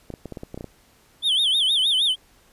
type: clicks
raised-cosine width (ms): 2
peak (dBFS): -20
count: 10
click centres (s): 0.103 / 0.139 / 0.257 / 0.323 / 0.372 / 0.434 / 0.544 / 0.576 / 0.609 / 0.643
type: tone with vibrato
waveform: triangle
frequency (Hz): 3348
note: G#7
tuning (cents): +13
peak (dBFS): -16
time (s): 1.22-2.16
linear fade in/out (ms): 50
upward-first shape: sine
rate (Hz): 6.4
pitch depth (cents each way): 190
effects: pink hiss -57 dBFS RMS until 2.52 s + resampled to 32000 Hz